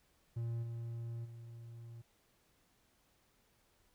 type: tone with level steps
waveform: triangle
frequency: 116.54 Hz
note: A#2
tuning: in tune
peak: -34 / -38 / -46 dBFS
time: 0.36-2.02 s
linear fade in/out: 10 ms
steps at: 0.62 / 1.24 s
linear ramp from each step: 20 ms
effects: pink hiss -73 dBFS RMS until 3.94 s